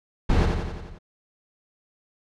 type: noise with echo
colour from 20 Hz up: brown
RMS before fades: -18 dBFS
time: 0.29-0.46 s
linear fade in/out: 10 ms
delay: 88 ms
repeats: 6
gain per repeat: -4 dB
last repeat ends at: 0.988 s
effects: low-pass 5000 Hz 12 dB/octave